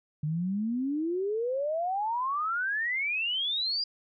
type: exponential sweep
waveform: sine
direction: up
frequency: 146.83 to 4900 Hz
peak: -27 dBFS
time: 0.23-3.84 s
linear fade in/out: 5 ms
effects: none